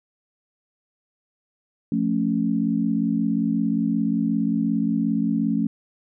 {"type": "chord", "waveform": "sine", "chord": "F augmented", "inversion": "none", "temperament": "equal", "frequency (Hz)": [174.61, 220, 277.2], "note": ["F3", "A3", "C#4"], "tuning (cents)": [0, 0, 0], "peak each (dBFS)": [-26, -22, -24], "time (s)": [1.92, 5.67], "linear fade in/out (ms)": 2, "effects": []}